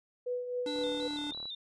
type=tone with tremolo; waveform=sine; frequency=493.9 Hz; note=B4; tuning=in tune; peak=-30 dBFS; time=0.26-1.08 s; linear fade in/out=10 ms; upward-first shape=triangle; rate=3.8 Hz; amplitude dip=60%
type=tone; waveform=square; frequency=293.7 Hz; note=D4; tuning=in tune; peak=-37 dBFS; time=0.66-1.31 s; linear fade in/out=2 ms
type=tone with vibrato; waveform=sine; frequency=3772 Hz; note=A#7; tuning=20 cents sharp; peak=-38 dBFS; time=0.67-1.55 s; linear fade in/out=5 ms; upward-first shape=square; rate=3 Hz; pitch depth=70 cents each way
type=click train; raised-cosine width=1 ms; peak=-36 dBFS; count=27; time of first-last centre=0.76-1.455 s; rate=37.4 Hz
effects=resampled to 22050 Hz